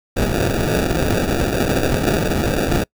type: noise with sample-and-hold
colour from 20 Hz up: blue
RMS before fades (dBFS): -18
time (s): 0.16-2.84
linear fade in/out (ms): 10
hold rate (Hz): 1050
effects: noise-tail reverb RT60 0.1 s tail -26 dB re dry